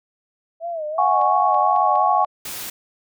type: tone with vibrato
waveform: sine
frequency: 645 Hz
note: E5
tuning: 38 cents flat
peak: -24 dBFS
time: 0.6-2.26 s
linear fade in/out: 50 ms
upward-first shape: sine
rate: 2.8 Hz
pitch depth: 120 cents each way
type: chord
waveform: sine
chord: F# suspended second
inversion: none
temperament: equal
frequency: 740 / 830.6 / 1108.7 Hz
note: F#5 / G#5 / C#6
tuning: 0 / 0 / 0 cents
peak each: -19 dBFS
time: 0.98-2.25 s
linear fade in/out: 5 ms
type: clicks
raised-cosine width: 0.3 ms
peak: -27 dBFS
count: 6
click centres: 1.215 / 1.545 / 1.762 / 1.956 / 2.247 / 2.458 s
type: noise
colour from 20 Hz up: white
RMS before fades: -31 dBFS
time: 2.45-2.7 s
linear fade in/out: 5 ms
effects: none